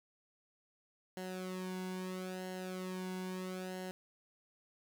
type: tone with flanger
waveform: sawtooth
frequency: 185 Hz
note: F#3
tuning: in tune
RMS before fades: -42 dBFS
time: 1.17-3.91 s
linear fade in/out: 0 ms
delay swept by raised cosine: 0.83 to 1.62 ms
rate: 0.76 Hz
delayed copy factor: -0.75
effects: none